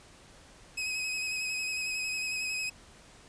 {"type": "tone with vibrato", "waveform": "sawtooth", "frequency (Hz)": 2538, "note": "D#7", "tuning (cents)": 34, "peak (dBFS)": -28, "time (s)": [0.77, 2.7], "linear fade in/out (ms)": 10, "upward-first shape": "square", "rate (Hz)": 11, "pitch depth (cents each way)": 18, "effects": ["pink hiss -55 dBFS RMS until 3.28 s", "resampled to 22050 Hz"]}